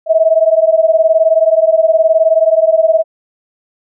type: beating tone pair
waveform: sine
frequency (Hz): 636 / 655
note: D#5 / E5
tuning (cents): +38 / -11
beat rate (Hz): 19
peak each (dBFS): -10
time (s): 0.06-3.04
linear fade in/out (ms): 50
effects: none